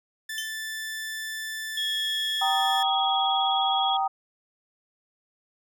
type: tone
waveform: sawtooth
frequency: 1760 Hz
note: A6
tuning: in tune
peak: -28 dBFS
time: 0.29-2.83 s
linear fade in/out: 5 ms
type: tone with exponential decay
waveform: sawtooth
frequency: 3084 Hz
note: G7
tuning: 29 cents flat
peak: -25 dBFS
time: 0.38-0.57 s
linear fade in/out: 1 ms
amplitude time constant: 40 ms
type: tone with vibrato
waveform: sine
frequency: 3322 Hz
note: G#7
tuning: in tune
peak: -26 dBFS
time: 1.77-3.97 s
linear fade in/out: 5 ms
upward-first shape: sine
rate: 19 Hz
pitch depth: 16 cents each way
type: chord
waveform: sine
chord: Eb major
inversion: first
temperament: just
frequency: 777.8 / 933.4 / 1244.5 Hz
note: G5 / Bb5 / Eb6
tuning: -14 / +2 / 0 cents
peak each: -24 / -30 / -30 dBFS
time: 2.41-4.08 s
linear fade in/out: 10 ms
effects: none